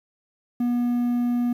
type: tone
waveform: triangle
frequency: 242 Hz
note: B3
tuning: 35 cents flat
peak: -18 dBFS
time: 0.6-1.53 s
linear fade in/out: 5 ms
effects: 9-bit